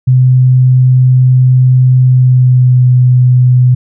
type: tone with pitch glide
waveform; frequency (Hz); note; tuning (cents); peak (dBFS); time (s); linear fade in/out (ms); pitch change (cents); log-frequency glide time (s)
sine; 127.9 to 125.7; C3 to B2; -39 to +31; -3; 0.07-3.75; 10; -30; 2.02-2.86
effects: none